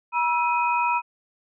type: tone cluster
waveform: sine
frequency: 963 / 1322 / 2506 Hz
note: B5 / E6 / D#7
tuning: -44 / +5 / +12 cents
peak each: -21 / -28 / -27 dBFS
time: 0.12-1.02 s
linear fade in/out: 50 ms
effects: none